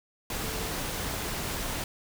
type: tone in noise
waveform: sine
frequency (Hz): 440.8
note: A4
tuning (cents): +3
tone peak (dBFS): -42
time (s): 0.43-0.71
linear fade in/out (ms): 2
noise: pink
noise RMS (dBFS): -33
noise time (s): 0.3-1.84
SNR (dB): -12
effects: none